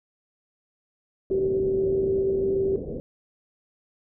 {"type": "low-pass noise", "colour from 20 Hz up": "white", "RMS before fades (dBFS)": -33, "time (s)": [1.3, 3], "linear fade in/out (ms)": 0, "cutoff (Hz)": 520, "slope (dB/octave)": 48}
{"type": "tone with pitch glide", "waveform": "sine", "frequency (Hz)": [384.7, 387.6], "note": ["G4", "G4"], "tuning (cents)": [-33, -20], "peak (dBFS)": -21, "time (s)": [1.31, 2.76], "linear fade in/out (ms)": 2, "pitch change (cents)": 13, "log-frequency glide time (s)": [1.67, 2.13]}
{"effects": []}